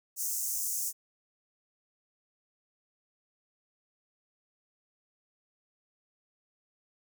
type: high-pass noise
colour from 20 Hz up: pink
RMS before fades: -33 dBFS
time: 0.16-0.93 s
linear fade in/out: 50 ms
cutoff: 6000 Hz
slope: 48 dB/octave
effects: none